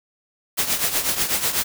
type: noise with tremolo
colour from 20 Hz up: white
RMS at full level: -19 dBFS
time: 0.57-1.64 s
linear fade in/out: 20 ms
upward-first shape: triangle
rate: 8.1 Hz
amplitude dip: 75%
effects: none